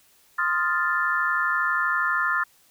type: chord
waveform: sine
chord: F dominant seventh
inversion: second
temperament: equal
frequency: 1046.5 / 1244.5 / 1396.9 / 1760 Hz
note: C6 / Eb6 / F6 / A6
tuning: 0 / 0 / 0 / 0 cents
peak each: -29 / -28 / -25 / -25 dBFS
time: 0.38-2.44 s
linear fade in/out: 10 ms
effects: white hiss -59 dBFS RMS until 2.7 s